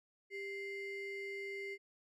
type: ring-modulated tone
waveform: triangle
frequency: 1244.5 Hz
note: D#6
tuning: in tune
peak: -36 dBFS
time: 0.3-1.78 s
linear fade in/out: 50 ms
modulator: 848 Hz
effects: none

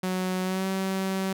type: tone with pitch glide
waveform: sawtooth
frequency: 185 to 191.08 Hz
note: F#3 to G3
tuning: 0 to -44 cents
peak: -22 dBFS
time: 0.03-1.33 s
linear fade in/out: 5 ms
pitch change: +56 cents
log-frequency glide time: 0.43-0.66 s
effects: none

